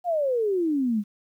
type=exponential sweep; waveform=sine; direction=down; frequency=730 to 198.4 Hz; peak=-21 dBFS; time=0.04-1.04 s; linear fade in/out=50 ms; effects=10-bit